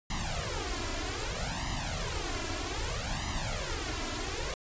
pink noise with flanger, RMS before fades -34 dBFS, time 0.1-4.54 s, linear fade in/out 2 ms, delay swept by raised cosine 1 to 3 ms, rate 0.63 Hz, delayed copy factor +0.95, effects resampled to 16000 Hz

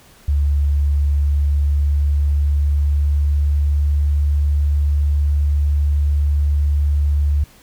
sine tone with pitch glide, 71.8 to 72.72 Hz, D2 to D2, -39 to -16 cents, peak -13 dBFS, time 0.28-7.44 s, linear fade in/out 5 ms, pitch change +23 cents, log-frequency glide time 0.7-3.98 s, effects pink hiss -48 dBFS RMS until 7.62 s

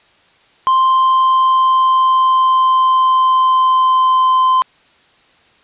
triangle tone with pitch glide, 1046.5 to 1034.5 Hz, C6 to C6, 0 to -20 cents, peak -7 dBFS, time 0.67-4.62 s, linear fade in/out 0 ms, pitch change -20 cents, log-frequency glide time 0.79-4.31 s, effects white hiss -51 dBFS RMS until 5.63 s + resampled to 8000 Hz

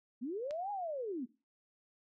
sine linear two-way sweep, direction up then down, 220 to 837 to 220 Hz, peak -36 dBFS, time 0.21-1.26 s, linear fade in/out 20 ms, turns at 0.71 s
click, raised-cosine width 0.2 ms, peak -31 dBFS, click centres 0.509 s
effects noise-tail reverb RT60 0.3 s tail -18 dB re dry

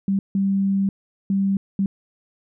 sine tone bursts at uneven times, 195.7 Hz, G3, 3 cents flat, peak -17 dBFS, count 4, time 0.08-0.19 / 0.35-0.89 / 1.3-1.57 / 1.79-1.86 s, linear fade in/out 2 ms, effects none

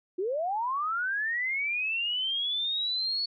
sine linear sweep, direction up, 342.7 to 4435 Hz, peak -27 dBFS, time 0.18-3.26 s, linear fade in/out 10 ms, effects none

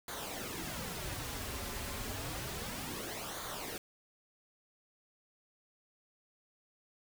pink noise with flanger, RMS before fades -41 dBFS, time 0.08-3.78 s, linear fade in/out 2 ms, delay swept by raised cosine 0.37 to 6.37 ms, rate 0.3 Hz, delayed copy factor -0.65, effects none

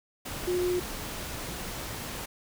sine tone in noise, 358.7 Hz, F4, 46 cents sharp, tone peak -25 dBFS, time 0.47-0.8 s, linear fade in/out 10 ms, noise pink, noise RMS -37 dBFS, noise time 0.25-2.26 s, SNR +9 dB, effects none

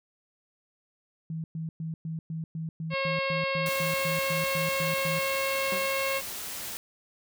sine tone bursts, 161.1 Hz, E3, 39 cents flat, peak -31 dBFS, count 16, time 1.3-5.19 s, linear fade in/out 2 ms, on 140 ms, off 110 ms
harmonic tone, 542 Hz, C#5, 39 cents flat, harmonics 1 / 2 / 3 / 4 / 5 / 6 / 7 / 8 / 9, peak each -30 / -34 / -40 / -33 / -35 / -43 / -45 / -42 / -49 dBFS, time 2.9-6.22 s, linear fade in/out 50 ms
white noise, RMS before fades -37 dBFS, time 3.66-6.77 s, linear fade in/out 0 ms
sawtooth tone with exponential decay, 190.7 Hz, G3, 47 cents flat, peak -28 dBFS, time 5.72-5.96 s, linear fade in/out 2 ms, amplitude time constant 52 ms
effects none

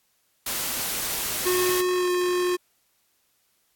white noise, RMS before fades -28 dBFS, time 0.46-1.81 s, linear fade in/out 5 ms
square tone with pitch glide, 363.2 to 358.8 Hz, F#4 to F4, -32 to +47 cents, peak -22 dBFS, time 1.45-2.57 s, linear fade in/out 20 ms, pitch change -21 cents, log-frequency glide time 1.95-2.07 s
effects white hiss -68 dBFS RMS until 3.75 s + AAC 64 kbps

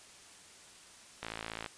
click train, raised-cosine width 0.3 ms, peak -22 dBFS, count 25, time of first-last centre 1.23-1.662 s, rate 55.6 Hz, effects white hiss -55 dBFS RMS until 1.77 s + resampled to 22050 Hz

